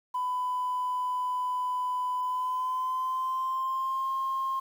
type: tone with pitch glide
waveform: sine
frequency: 1000 to 1065.6 Hz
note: B5 to C6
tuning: +21 to +31 cents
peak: -26 dBFS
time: 0.14-4.6 s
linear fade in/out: 10 ms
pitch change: +110 cents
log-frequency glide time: 2.15-4.11 s
effects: tanh soft clip ceiling -24 dBFS + 9-bit